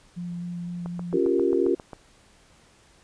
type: tone with vibrato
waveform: sine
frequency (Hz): 174.4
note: F3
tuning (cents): -2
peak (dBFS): -30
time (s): 0.16-1.18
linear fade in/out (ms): 20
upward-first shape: square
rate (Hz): 3.9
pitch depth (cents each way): 9
type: click train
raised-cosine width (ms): 1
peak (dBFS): -23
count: 9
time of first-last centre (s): 0.86-1.932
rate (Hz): 7.46
type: chord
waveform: sine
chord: G half-diminished seventh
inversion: second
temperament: equal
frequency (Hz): 277.2 / 349.2 / 392 / 466.2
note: Db4 / F4 / G4 / Bb4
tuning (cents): 0 / 0 / 0 / 0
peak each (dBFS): -27 / -23 / -24 / -27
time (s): 1.13-1.75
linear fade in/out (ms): 5
effects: pink hiss -57 dBFS RMS until 3.03 s + resampled to 22050 Hz